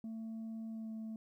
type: tone with pitch glide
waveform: sine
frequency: 223.6 to 221 Hz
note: A3 to A3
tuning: +28 to +8 cents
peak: -38 dBFS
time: 0.04-1.16 s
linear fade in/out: 2 ms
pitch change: -20 cents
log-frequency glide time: 0.69-0.91 s
effects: tanh soft clip ceiling -40 dBFS + 13-bit